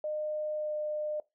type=tone with pitch glide; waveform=sine; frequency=609 to 604.8 Hz; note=D#5 to D#5; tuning=-37 to -49 cents; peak=-31 dBFS; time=0.04-1.2 s; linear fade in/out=2 ms; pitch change=-12 cents; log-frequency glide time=0.56-0.74 s; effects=noise-tail reverb RT60 0.2 s tail -20 dB re dry